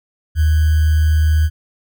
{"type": "tone with sample-and-hold", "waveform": "sine", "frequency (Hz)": 77.78, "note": "D#2", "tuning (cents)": 0, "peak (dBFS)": -10, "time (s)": [0.35, 1.5], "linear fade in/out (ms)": 50, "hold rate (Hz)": 1575, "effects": []}